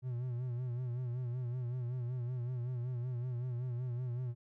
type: tone with vibrato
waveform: triangle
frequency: 123.47 Hz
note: B2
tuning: in tune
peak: -33 dBFS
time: 0.02-4.35 s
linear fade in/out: 50 ms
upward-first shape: sine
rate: 5.3 Hz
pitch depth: 70 cents each way
effects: none